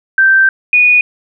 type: tone pair in turn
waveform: sine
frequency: 1562 / 2465 Hz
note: G6 / D#7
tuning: -7 / -17 cents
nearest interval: minor sixth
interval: 790 cents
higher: second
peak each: -5 dBFS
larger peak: neither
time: 0.18-0.49 / 0.73-1.01 s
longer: first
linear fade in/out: 2 ms
effects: none